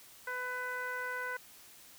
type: tone with low-pass filter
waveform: 15% pulse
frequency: 500 Hz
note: B4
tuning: 21 cents sharp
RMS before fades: -38 dBFS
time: 0.27-1.37 s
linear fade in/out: 5 ms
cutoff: 1700 Hz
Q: 3.8
effects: white hiss -56 dBFS RMS until 1.98 s